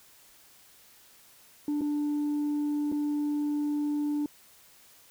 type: tone with dropouts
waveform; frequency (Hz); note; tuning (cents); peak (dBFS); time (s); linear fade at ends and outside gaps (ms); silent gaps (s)
sine; 294.4; D4; +4; -24; 1.68-4.26; 2; 1.81-1.816 / 2.917-2.923
effects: tanh soft clip ceiling -25 dBFS + white hiss -57 dBFS RMS until 5.1 s